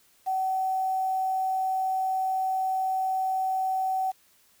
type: tone with quantisation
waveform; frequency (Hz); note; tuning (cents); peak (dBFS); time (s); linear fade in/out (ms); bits
sine; 758; F#5; +42; -24; 0.26-4.12; 20; 8
effects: white hiss -62 dBFS RMS until 4.6 s